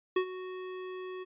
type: tone with ADSR envelope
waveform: square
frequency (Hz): 370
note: F#4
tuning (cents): 0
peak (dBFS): -24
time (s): 0.16-1.25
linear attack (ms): 6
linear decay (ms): 82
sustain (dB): -15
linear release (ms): 26
effects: resampled to 8000 Hz